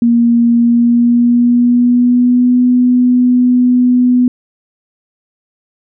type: tone with pitch glide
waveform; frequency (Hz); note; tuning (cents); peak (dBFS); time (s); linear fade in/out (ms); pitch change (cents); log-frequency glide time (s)
sine; 235.4 to 248.2; A#3 to B3; +17 to +9; -6; 0.02-4.28; 2; +92; 0.55-2.59
effects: none